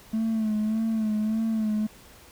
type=tone with vibrato; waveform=triangle; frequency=218.6 Hz; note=A3; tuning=11 cents flat; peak=-20 dBFS; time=0.13-1.87 s; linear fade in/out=10 ms; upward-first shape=sine; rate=1.7 Hz; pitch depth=47 cents each way; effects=tanh soft clip ceiling -18 dBFS + pink hiss -51 dBFS RMS until 2.31 s